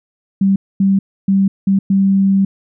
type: tone bursts at uneven times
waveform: sine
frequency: 194.8 Hz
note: G3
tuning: 11 cents flat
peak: -9 dBFS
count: 5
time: 0.41-0.56 / 0.8-0.99 / 1.28-1.48 / 1.67-1.79 / 1.9-2.45 s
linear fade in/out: 5 ms
effects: none